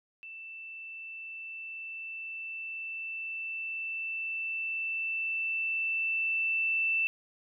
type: tone with level ramp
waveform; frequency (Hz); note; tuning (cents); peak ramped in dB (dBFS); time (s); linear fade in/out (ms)
sine; 2661; E7; +16; -42 to -25; 0.23-7.07; 0
effects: none